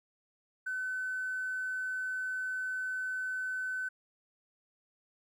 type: tone with hard clipping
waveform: triangle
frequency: 1515 Hz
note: F#6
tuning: 40 cents sharp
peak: -33 dBFS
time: 0.66-3.89 s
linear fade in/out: 10 ms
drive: 3 dB
effects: none